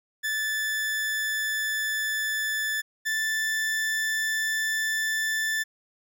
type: tone pair in turn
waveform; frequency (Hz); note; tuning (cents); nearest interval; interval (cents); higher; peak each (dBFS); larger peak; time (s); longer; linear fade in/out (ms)
40% pulse; 1745 / 1760.2; A6 / A6; -15 / 0; unison; 15; second; -25 / -24; second; 0.23-2.82 / 3.05-5.64; neither; 20
effects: none